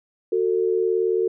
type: tone pair together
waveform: sine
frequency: 368.8 / 447.6 Hz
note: F#4 / A4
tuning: -6 / +30 cents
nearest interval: minor third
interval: 336 cents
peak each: -21 dBFS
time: 0.32-1.28 s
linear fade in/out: 5 ms
effects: none